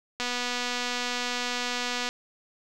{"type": "click train", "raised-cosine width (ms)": 0.2, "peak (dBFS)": -13, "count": 464, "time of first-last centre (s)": [0.2, 2.09], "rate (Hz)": 245, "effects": []}